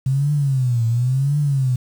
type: tone with vibrato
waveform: sine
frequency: 130 Hz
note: C3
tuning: 11 cents flat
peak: -15 dBFS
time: 0.06-1.76 s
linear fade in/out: 5 ms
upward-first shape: triangle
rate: 0.94 Hz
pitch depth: 240 cents each way
effects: 7-bit